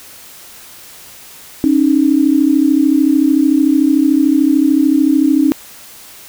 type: tone pair together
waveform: sine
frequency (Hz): 273.9 / 307.4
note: C#4 / D#4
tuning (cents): -21 / -21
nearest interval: major second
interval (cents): 200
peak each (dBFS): -11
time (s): 1.64-5.52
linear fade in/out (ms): 0
effects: white hiss -37 dBFS RMS until 6.28 s